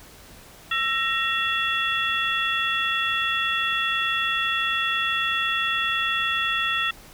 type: tone cluster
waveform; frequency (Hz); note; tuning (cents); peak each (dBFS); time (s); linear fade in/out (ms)
sine; 1335 / 1867 / 2714 / 3388; E6 / A#6 / E7 / G#7; +22 / +2 / +50 / +34; -27; 0.71-6.91; 5
effects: pink hiss -47 dBFS RMS until 7.13 s